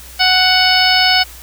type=harmonic tone; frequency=741 Hz; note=F#5; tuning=2 cents sharp; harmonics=1 / 2 / 3 / 4 / 5 / 6 / 7; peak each=-16 / -17 / -17 / -16 / -22 / -17 / -16 dBFS; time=0.19-1.24 s; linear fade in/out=20 ms; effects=added 60 Hz sine -37 dBFS peak until 1.42 s + white hiss -37 dBFS RMS until 1.42 s